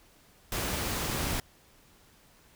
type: noise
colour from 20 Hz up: pink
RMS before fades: -32 dBFS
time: 0.52-1.4 s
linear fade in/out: 2 ms
type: clicks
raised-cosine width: 3 ms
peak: -23 dBFS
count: 7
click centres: 0.871 / 1.099 / 1.149 / 1.23 / 1.27 / 1.333 / 1.391 s
effects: pink hiss -60 dBFS RMS until 2.55 s